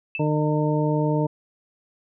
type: tone with exponential decay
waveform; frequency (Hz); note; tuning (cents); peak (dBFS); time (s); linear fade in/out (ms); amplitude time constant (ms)
sine; 2637; E7; 0; -23; 0.15-0.28; 1; 27
type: harmonic tone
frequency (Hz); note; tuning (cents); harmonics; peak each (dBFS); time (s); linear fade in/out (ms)
151.6; D#3; -45; 1 / 2 / 3 / 4 / 6; -22 / -25 / -27 / -28 / -30; 0.19-1.27; 10
effects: none